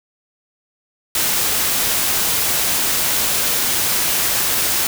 white noise, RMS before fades -18 dBFS, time 1.15-4.87 s, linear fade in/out 2 ms, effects none

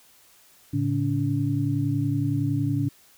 sine tone cluster, 111.6 / 142.4 / 285.1 Hz, A2 / C#3 / C#4, +25 / +47 / +49 cents, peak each -26 dBFS, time 0.73-2.89 s, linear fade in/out 10 ms, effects white hiss -56 dBFS RMS until 3.17 s

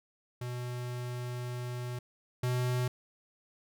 square tone pair in turn, 123.2 / 124.7 Hz, B2 / B2, -4 / +17 cents, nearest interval unison, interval 21 cents, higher second, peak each -36 / -29 dBFS, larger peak second, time 0.41-1.99 / 2.43-2.88 s, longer first, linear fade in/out 5 ms, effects none

